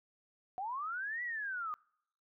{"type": "linear two-way sweep", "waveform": "sine", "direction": "up then down", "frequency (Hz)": [721, 1975.5, 1200], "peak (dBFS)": -36, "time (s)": [0.58, 1.74], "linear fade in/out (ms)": 0, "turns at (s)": 1.23, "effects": ["noise-tail reverb RT60 0.7 s tail -26 dB re dry"]}